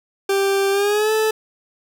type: tone with pitch glide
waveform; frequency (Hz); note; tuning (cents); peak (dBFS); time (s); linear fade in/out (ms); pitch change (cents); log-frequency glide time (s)
40% pulse; 393.1 to 436.2; G4 to A4; +5 to -15; -15; 0.29-1.31; 5; +180; 0.71-1.12
effects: none